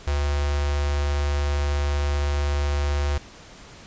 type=tone with notch filter; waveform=square; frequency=72.1 Hz; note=D2; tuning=31 cents flat; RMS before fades=-23 dBFS; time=0.07-3.18 s; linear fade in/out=5 ms; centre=200 Hz; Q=0.69; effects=pink hiss -45 dBFS RMS until 3.86 s + resampled to 16000 Hz